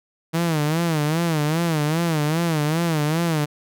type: tone with vibrato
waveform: sawtooth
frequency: 159.1 Hz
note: D#3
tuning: 39 cents sharp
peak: -15 dBFS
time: 0.33-3.46 s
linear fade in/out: 20 ms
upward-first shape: sine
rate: 2.5 Hz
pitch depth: 130 cents each way
effects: none